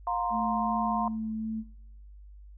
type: chord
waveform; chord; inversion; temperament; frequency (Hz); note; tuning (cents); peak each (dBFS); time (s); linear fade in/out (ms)
sine; F suspended fourth; none; equal with one note detuned; 710.3 / 932.3 / 1046.5; F5 / Bb5 / C6; +29 / 0 / 0; -31; 0.07-1.08; 2
type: tone with vibrato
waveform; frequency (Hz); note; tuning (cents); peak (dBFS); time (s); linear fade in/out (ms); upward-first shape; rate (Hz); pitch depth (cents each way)
sine; 220; A3; 0; -31; 0.3-1.64; 50; sine; 2.7; 8
effects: noise-tail reverb RT60 0.9 s tail -25 dB re dry + added 50 Hz sine -46 dBFS peak until 2.57 s